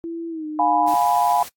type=tone with pitch glide; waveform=sine; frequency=333.6 to 305.9 Hz; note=E4 to D#4; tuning=+21 to -29 cents; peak=-26 dBFS; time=0.04-0.94 s; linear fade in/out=0 ms; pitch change=-150 cents; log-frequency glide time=0.29-0.46 s
type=chord; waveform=sine; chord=F diminished; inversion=none; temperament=equal with one note detuned; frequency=707 / 830.6 / 987.8 Hz; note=F5 / Ab5 / Cb6; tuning=+21 / 0 / 0 cents; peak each=-20 / -19 / -21 dBFS; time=0.59-1.43 s; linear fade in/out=2 ms
type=noise; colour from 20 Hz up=white; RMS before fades=-37 dBFS; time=0.87-1.49 s; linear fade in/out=10 ms
effects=noise-tail reverb RT60 0.1 s tail -21 dB re dry + AAC 64 kbps